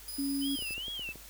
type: tone with tremolo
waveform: 5% pulse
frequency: 4978 Hz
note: D#8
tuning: in tune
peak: -30 dBFS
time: 0.08-0.74 s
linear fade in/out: 2 ms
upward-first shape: triangle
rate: 19 Hz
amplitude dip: 40%
type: tone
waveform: sine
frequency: 277.2 Hz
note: C#4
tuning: in tune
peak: -30 dBFS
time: 0.18-0.56 s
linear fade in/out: 10 ms
type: tone with vibrato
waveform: sine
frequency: 2960 Hz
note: F#7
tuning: in tune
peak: -36 dBFS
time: 0.41-1.13 s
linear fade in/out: 20 ms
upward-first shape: sine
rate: 2.5 Hz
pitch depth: 200 cents each way
type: clicks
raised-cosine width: 2 ms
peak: -34 dBFS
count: 8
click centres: 0.59 / 0.624 / 0.708 / 0.78 / 0.882 / 0.995 / 1.09 / 1.157 s
effects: added 50 Hz sine -53 dBFS peak until 1.29 s + white hiss -51 dBFS RMS until 1.29 s